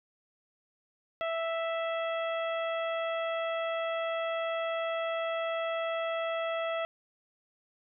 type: harmonic tone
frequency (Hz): 659.3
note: E5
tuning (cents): 0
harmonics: 1 / 2 / 3 / 4 / 5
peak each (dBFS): -31 / -37 / -41 / -43 / -45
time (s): 1.21-6.85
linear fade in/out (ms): 0
effects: none